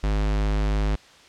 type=tone; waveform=square; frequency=51.5 Hz; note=G#1; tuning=14 cents flat; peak=-21 dBFS; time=0.03-0.96 s; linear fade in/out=10 ms; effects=white hiss -50 dBFS RMS until 1.28 s + low-pass 5000 Hz 12 dB/octave